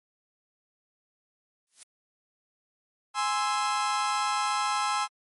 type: noise with exponential growth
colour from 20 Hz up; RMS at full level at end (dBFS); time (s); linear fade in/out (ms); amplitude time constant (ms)
blue; -40; 1.67-1.83; 1; 34
type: chord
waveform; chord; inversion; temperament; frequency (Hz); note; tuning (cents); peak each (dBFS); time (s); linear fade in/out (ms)
40% pulse; Ab augmented; none; equal; 830.6 / 1046.5 / 1318.5; Ab5 / C6 / E6; 0 / 0 / 0; -29; 3.14-5.08; 50
effects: MP3 48 kbps